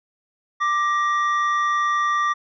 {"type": "tone pair together", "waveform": "triangle", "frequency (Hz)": [1179, 1889.5], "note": ["D6", "A#6"], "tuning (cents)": [6, 23], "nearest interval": "minor sixth", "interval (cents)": 817, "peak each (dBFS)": [-17, -24], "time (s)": [0.6, 2.34], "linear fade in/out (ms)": 20, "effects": ["resampled to 16000 Hz"]}